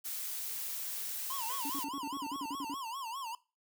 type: noise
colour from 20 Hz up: blue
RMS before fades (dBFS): -39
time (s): 0.04-1.85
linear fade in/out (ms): 20
type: tone with vibrato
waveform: square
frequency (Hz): 997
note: B5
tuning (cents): +16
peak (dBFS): -39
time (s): 1.3-3.35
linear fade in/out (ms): 2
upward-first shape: sine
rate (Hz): 4.9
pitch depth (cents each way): 200
type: tone with exponential decay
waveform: 10% pulse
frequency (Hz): 497.2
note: B4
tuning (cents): +12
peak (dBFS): -38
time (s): 1.5-1.78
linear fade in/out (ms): 0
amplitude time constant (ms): 59
type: tone bursts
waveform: triangle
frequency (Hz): 283.5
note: C#4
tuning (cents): +39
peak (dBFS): -36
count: 12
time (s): 1.65-2.742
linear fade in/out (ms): 2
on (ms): 47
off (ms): 48
effects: noise-tail reverb RT60 0.3 s tail -20 dB re dry